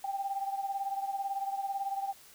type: beating tone pair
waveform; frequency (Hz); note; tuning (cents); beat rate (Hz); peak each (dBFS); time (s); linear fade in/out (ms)
sine; 785 / 803; G5 / G5; +2 / +41; 18; -33 / -38; 0.04-2.13; 5
effects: white hiss -56 dBFS RMS until 2.34 s